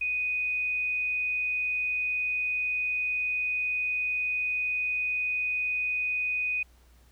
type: tone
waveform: sine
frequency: 2489 Hz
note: D#7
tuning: in tune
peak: -26 dBFS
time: 0.01-6.63 s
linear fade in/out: 5 ms
effects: added 60 Hz sine -56 dBFS peak until 7.11 s + pink hiss -64 dBFS RMS until 7.11 s